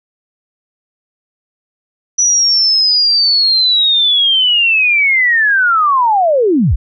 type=linear sweep; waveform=sine; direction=down; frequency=5920 to 35.23 Hz; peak=-8 dBFS; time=2.18-6.76 s; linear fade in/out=10 ms; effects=none